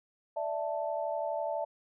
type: chord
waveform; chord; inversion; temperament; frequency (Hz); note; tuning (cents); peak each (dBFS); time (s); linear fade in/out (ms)
sine; D suspended second; none; equal; 587.3 / 659.3 / 880; D5 / E5 / A5; 0 / 0 / 0; -35 / -34 / -37; 0.36-1.65; 10
effects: none